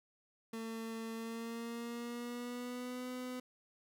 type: tone with pitch glide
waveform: 30% pulse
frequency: 225.7 to 251.9 Hz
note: A3 to B3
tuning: +44 to +34 cents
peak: -38 dBFS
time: 0.53-3.4 s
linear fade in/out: 5 ms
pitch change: +190 cents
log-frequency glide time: 1.13-3.09 s
effects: none